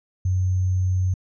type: tone with sample-and-hold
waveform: sine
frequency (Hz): 92.5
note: F#2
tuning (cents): 0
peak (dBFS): -18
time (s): 0.25-1.14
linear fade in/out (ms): 5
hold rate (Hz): 6300
effects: resampled to 16000 Hz